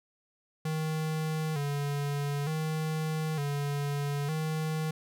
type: tone with vibrato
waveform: square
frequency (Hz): 150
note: D3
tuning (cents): +37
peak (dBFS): -30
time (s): 0.65-4.91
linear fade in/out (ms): 5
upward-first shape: square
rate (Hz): 0.55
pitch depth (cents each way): 79
effects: none